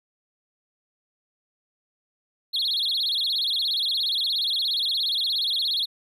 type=tone with vibrato; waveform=triangle; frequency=3767 Hz; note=A#7; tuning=17 cents sharp; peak=-20 dBFS; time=2.53-5.86 s; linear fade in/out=20 ms; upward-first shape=sine; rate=17 Hz; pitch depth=260 cents each way; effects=tanh soft clip ceiling -17 dBFS + resampled to 32000 Hz